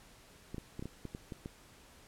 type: clicks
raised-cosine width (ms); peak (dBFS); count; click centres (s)
3; -28; 9; 0.545 / 0.582 / 0.794 / 0.825 / 0.856 / 1.053 / 1.149 / 1.322 / 1.459
effects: pink hiss -59 dBFS RMS until 2.07 s + low-pass 12000 Hz 12 dB/octave